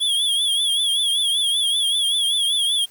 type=tone with vibrato; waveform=square; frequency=3347 Hz; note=G#7; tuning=13 cents sharp; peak=-18 dBFS; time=0-2.86 s; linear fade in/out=20 ms; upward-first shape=triangle; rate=5.2 Hz; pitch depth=98 cents each way; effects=white hiss -51 dBFS RMS until 2.9 s